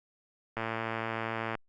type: click train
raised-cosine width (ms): 0.5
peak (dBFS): -18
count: 112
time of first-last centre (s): 0.57-1.552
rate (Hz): 113
effects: Opus 48 kbps